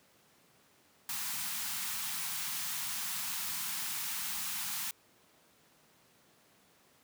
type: band-stop noise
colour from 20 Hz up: white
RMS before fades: -37 dBFS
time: 1.09-4.91 s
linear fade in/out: 2 ms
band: 230 to 800 Hz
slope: 48 dB/octave
effects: pink hiss -65 dBFS RMS until 7.03 s + high-pass 150 Hz 12 dB/octave